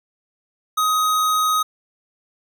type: tone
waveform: square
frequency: 1257 Hz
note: D#6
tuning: 17 cents sharp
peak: -17 dBFS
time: 0.77-1.63 s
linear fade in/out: 10 ms
effects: none